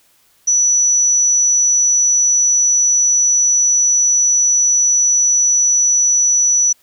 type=tone; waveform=sine; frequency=5920 Hz; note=F#8; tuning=in tune; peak=-10 dBFS; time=0.47-6.73 s; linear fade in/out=10 ms; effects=white hiss -55 dBFS RMS until 6.82 s